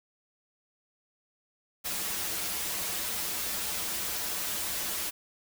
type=noise with comb filter; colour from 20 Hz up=white; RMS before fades=-33 dBFS; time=1.84-5.11 s; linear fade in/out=20 ms; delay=7.6 ms; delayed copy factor=-0.7; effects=none